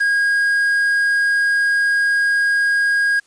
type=tone with quantisation; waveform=triangle; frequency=1634 Hz; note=G#6; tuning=29 cents flat; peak=-12 dBFS; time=0-3.2 s; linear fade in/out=10 ms; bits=6; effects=white hiss -57 dBFS RMS until 3.26 s + resampled to 22050 Hz